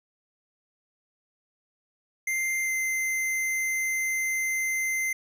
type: tone with pitch glide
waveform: square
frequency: 2093 to 2076 Hz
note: C7 to C7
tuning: 0 to -14 cents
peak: -26 dBFS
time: 2.27-5.13 s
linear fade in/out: 5 ms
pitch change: -14 cents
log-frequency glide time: 2.63-2.7 s
effects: none